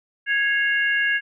sine tone cluster, 1658 / 2158 / 2786 Hz, G#6 / C#7 / F7, -3 / -47 / -5 cents, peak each -19 / -27 / -27 dBFS, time 0.26-1.21 s, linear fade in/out 50 ms, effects none

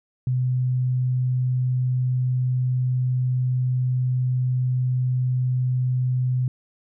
sine tone, 126.8 Hz, B2, 46 cents sharp, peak -19 dBFS, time 0.27-6.48 s, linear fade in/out 2 ms, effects none

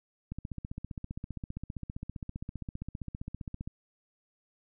click train, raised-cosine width 5 ms, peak -25 dBFS, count 52, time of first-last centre 0.32-3.675 s, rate 15.2 Hz, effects none

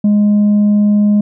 sine tone with tanh clipping, 207.3 Hz, G#3, 3 cents flat, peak -8 dBFS, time 0.04-1.21 s, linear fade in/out 5 ms, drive 2 dB, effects none

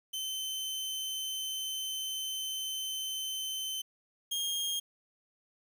sawtooth tone pair in turn, 3074 / 3235 Hz, G7 / G#7, -35 / -46 cents, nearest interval minor second, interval 89 cents, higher second, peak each -31 / -28 dBFS, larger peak second, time 0.13-3.82 / 4.31-4.8 s, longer first, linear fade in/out 10 ms, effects 10-bit

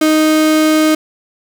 35% pulse tone, 311.1 Hz, D#4, in tune, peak -7 dBFS, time 0.01-0.95 s, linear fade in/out 5 ms, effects none

